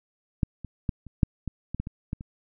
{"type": "clicks", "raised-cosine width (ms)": 5, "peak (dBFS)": [-10, -24, -13, -30, -6, -18, -19, -17, -22, -17, -26], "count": 11, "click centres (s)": [0.432, 0.647, 0.892, 1.067, 1.232, 1.477, 1.746, 1.8, 1.871, 2.131, 2.209], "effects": []}